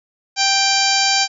harmonic tone with a mistuned harmonic, 784 Hz, G5, in tune, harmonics 1 / 2 / 3 / 4 / 5 / 6 / 7 / 8 / 9, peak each -20 / -24 / -22 / -24 / -25 / -19 / -23 / -25 / -25 dBFS, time 0.36-1.28 s, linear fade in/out 50 ms, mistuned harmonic 3, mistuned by +16 cents, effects none

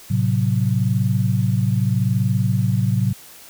sine chord, F# diminished, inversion first, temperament equal, 110 / 130.81 / 185 Hz, A2 / C3 / F#3, 0 / 0 / 0 cents, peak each -19 / -20 / -22 dBFS, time 0.1-3.13 s, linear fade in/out 10 ms, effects white hiss -43 dBFS RMS until 3.49 s

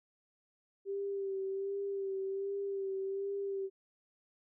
sine tone with vibrato, 392 Hz, G4, in tune, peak -34 dBFS, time 0.85-3.7 s, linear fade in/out 50 ms, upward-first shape sine, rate 1.3 Hz, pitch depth 30 cents each way, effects none

